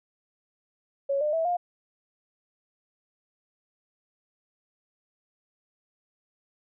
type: tone with pitch steps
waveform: sine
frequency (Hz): 555 / 601.7 / 652.4 / 707.4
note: C#5 / D5 / E5 / F5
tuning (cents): +2 / +42 / -18 / +22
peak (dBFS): -23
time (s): 1.09-1.57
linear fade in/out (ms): 10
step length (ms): 120
effects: none